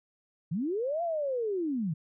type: linear two-way sweep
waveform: sine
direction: up then down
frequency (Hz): 143.4 to 700 to 143.4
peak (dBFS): -28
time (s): 0.51-1.94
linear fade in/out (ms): 10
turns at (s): 1.03
effects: none